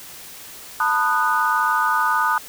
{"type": "chord", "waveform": "sine", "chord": "B dominant seventh", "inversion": "third", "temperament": "just", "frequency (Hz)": [889, 987.8, 1234.7, 1481.6], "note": ["A5", "B5", "D#6", "F#6"], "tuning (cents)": [18, 0, -14, 2], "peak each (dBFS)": [-23, -24, -20, -22], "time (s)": [0.8, 2.38], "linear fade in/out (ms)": 2, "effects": ["white hiss -39 dBFS RMS until 2.48 s"]}